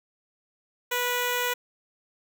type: tone with notch filter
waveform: 5% pulse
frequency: 490.1 Hz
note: B4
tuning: 13 cents flat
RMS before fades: -27 dBFS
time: 0.91-1.54 s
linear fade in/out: 10 ms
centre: 4800 Hz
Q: 0.86
effects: none